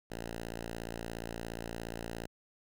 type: tone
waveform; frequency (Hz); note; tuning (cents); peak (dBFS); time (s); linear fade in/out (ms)
5% pulse; 57.1; A#1; -35; -28; 0.1-2.27; 10
effects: none